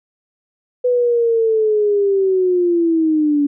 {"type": "linear sweep", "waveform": "sine", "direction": "down", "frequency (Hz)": [498.7, 284.2], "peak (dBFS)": -12, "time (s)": [0.84, 3.47], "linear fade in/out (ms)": 10, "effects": []}